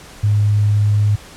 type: tone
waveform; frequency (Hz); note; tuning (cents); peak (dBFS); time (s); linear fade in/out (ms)
sine; 104; G#2; +3; -11; 0.23-1.16; 10
effects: pink hiss -39 dBFS RMS until 1.36 s + low-pass 10000 Hz 12 dB/octave